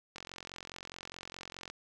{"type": "click train", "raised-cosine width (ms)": 0.2, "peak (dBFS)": -26, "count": 70, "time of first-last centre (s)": [0.16, 1.7], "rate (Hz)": 44.8, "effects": []}